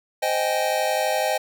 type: chord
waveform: square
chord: Ab major seventh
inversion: first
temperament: just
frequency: 519.1 / 623 / 778.7 / 830.6 Hz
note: C5 / Eb5 / G5 / Ab5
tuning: -14 / +2 / -12 / 0 cents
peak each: -28 / -25 / -27 / -29 dBFS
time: 0.22-1.38 s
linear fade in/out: 10 ms
effects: none